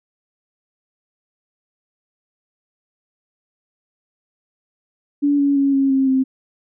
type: tone with pitch steps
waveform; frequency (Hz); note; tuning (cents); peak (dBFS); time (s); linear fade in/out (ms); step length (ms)
sine; 286.9 / 282 / 277.1 / 272.4 / 267.7 / 263.1; D4 / C#4 / C#4 / C#4 / C4 / C4; -40 / +30 / -1 / -30 / +40 / +10; -13; 5.22-6.24; 20; 170
effects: none